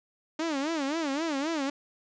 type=tone with vibrato; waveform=sawtooth; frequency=300 Hz; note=D4; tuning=37 cents sharp; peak=-24 dBFS; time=0.39-1.7 s; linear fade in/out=5 ms; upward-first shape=sine; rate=3.8 Hz; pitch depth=190 cents each way; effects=resampled to 16000 Hz + 9-bit